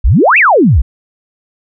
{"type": "exponential two-way sweep", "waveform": "sine", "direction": "up then down", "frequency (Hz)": [41.2, 2749, 49.7], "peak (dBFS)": -4, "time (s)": [0.04, 0.82], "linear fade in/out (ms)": 10, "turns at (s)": 0.38, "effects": []}